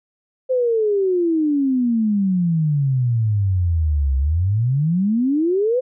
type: exponential two-way sweep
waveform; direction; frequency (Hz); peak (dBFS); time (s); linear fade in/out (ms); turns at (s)
sine; down then up; 523.3 to 65.41 to 523.3; -15; 0.49-5.81; 20; 4.17
effects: none